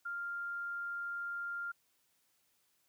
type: tone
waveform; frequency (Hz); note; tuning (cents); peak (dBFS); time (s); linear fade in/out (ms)
sine; 1396.9; F6; 0; -37; 0.05-1.72; 10
effects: white hiss -75 dBFS RMS until 2.88 s + high-pass 60 Hz 12 dB/octave